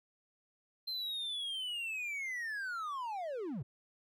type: linear sweep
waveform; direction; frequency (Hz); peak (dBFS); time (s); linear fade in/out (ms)
triangle; down; 4146 to 105.7; -35; 0.87-3.63; 10
effects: none